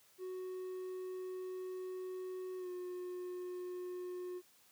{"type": "tone with pitch glide", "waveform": "triangle", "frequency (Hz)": [370, 360.7], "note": ["F#4", "F#4"], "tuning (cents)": [0, -44], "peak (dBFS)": -39, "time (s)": [0.18, 4.42], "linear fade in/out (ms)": 50, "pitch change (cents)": -44, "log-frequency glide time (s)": [2.58, 2.68], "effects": ["white hiss -67 dBFS RMS until 4.71 s", "high-pass 80 Hz 12 dB/octave"]}